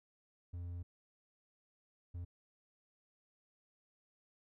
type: tone bursts at uneven times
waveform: triangle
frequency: 87.31 Hz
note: F2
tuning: in tune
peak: -39 dBFS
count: 2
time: 0.53-0.83 / 2.14-2.25 s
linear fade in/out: 10 ms
effects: none